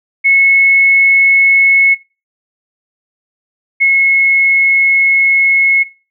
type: tone pair in turn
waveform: sine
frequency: 2191 / 2179 Hz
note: C#7 / C#7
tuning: -21 / -30 cents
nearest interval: unison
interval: 9 cents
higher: first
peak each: -6 dBFS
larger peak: neither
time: 0.24-1.95 / 3.8-5.84 s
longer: second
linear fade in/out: 20 ms
effects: noise-tail reverb RT60 0.3 s tail -18 dB re dry